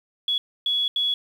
sine tone bursts at uneven times, 3375 Hz, G#7, 27 cents sharp, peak -20 dBFS, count 3, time 0.28-0.38 / 0.66-0.88 / 0.96-1.14 s, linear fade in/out 2 ms, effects 8-bit

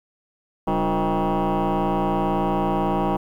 sine tone with frequency modulation, 298.9 Hz, D4, 31 cents sharp, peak -16 dBFS, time 0.67-3.17 s, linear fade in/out 10 ms, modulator 164 Hz, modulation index 4.4, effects tanh soft clip ceiling -18 dBFS + 9-bit

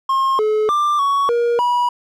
triangle tone with pitch steps, 1071 / 429.2 / 1185 / 1118 / 473.8 / 972 Hz, C6 / A4 / D6 / C#6 / A#4 / B5, +40 / -43 / +15 / +14 / +28 / -28 cents, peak -12 dBFS, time 0.09-1.89 s, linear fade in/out 5 ms, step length 300 ms, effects none

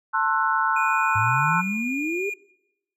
sine chord, F# half-diminished seventh, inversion first, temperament just, 888 / 1065.6 / 1332 / 1480 Hz, A5 / C6 / E6 / F#6, +16 / +31 / +18 / 0 cents, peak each -25 dBFS, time 0.13-1.62 s, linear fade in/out 20 ms
triangle tone with pitch glide, 2463 to 2426 Hz, D#7 to D#7, -18 to -44 cents, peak -26 dBFS, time 0.76-2.34 s, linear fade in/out 5 ms, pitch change -26 cents, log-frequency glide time 1.35-1.6 s
sine exponential sweep, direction up, 103.2 to 415.3 Hz, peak -25 dBFS, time 1.15-2.3 s, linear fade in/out 10 ms
effects noise-tail reverb RT60 0.9 s tail -23 dB re dry

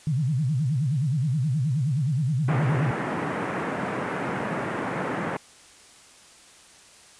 sine tone with vibrato, 140 Hz, C#3, 18 cents sharp, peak -21 dBFS, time 0.07-2.91 s, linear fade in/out 2 ms, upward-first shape sine, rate 9.5 Hz, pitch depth 260 cents each way
pink band-pass noise, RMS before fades -29 dBFS, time 2.48-5.37 s, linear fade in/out 5 ms, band 140 to 2000 Hz, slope 24 dB/octave
effects white hiss -51 dBFS RMS until 7.19 s + resampled to 22050 Hz

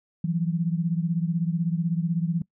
sine beating tone pair, 164.81 / 180.81 Hz, E3 / F#3, 0 / -40 cents, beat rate 16 Hz, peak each -24 / -27 dBFS, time 0.24-2.42 s, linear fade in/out 5 ms, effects noise-tail reverb RT60 0.1 s tail -22 dB re dry

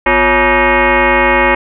sine tone with frequency modulation, 659.3 Hz, E5, in tune, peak -7 dBFS, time 0.06-1.55 s, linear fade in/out 5 ms, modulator 303 Hz, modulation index 5.7, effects none

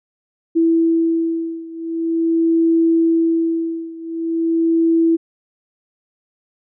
sine beating tone pair, 329.6 / 330.04 Hz, E4 / E4, 0 / +2 cents, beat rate 0.44 Hz, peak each -16 / -18 dBFS, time 0.55-5.17 s, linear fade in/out 20 ms, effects none

